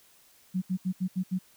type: tone bursts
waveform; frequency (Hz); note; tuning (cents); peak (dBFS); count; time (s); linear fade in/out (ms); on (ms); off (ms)
sine; 185; F#3; 0; -25; 6; 0.54-1.39; 20; 80; 74
effects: white hiss -60 dBFS RMS until 1.56 s